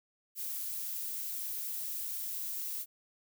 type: noise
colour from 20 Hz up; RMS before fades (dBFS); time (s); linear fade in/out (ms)
violet; -38; 0.35-2.86; 50
effects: none